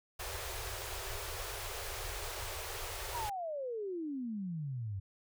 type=band-stop noise; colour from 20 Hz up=pink; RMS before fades=-41 dBFS; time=0.19-3.3 s; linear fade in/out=10 ms; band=110 to 360 Hz; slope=96 dB/octave
type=exponential sweep; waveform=sine; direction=down; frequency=987.8 to 92.8 Hz; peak=-36 dBFS; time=3.14-5 s; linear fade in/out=10 ms
effects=none